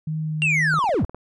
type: tone with vibrato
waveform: sine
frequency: 155.56 Hz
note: D#3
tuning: in tune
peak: -23 dBFS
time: 0.07-0.79 s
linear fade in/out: 5 ms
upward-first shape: triangle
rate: 2.3 Hz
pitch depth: 15 cents each way
type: linear sweep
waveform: triangle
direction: down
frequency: 2802 to 37.75 Hz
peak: -16 dBFS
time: 0.42-1.05 s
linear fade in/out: 0 ms
type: click train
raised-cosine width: 1 ms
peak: -22 dBFS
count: 9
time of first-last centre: 0.74-1.146 s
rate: 19.7 Hz
effects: resampled to 24000 Hz